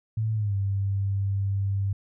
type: tone with pitch glide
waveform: sine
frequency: 110 to 98.57 Hz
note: A2 to G2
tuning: 0 to +10 cents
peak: -23 dBFS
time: 0.17-1.93 s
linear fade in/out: 5 ms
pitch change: -190 cents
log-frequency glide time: 0.34-0.55 s
effects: none